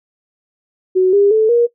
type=tone with pitch steps; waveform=sine; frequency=371.9 / 403.2 / 437.2 / 474 Hz; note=F#4 / G4 / A4 / A#4; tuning=+9 / +49 / -11 / +29 cents; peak=-8 dBFS; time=0.95-1.67 s; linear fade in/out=20 ms; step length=180 ms; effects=noise-tail reverb RT60 0.1 s tail -18 dB re dry